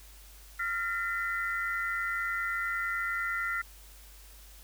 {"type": "tone cluster", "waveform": "sine", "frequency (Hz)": [1389, 1822, 2013], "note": ["F6", "A#6", "B6"], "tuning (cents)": [-10, -40, 33], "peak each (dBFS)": [-32, -36, -35], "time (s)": [0.59, 3.62], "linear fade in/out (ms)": 10, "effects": ["added 50 Hz sine -51 dBFS peak until 4.63 s", "white hiss -55 dBFS RMS until 4.63 s"]}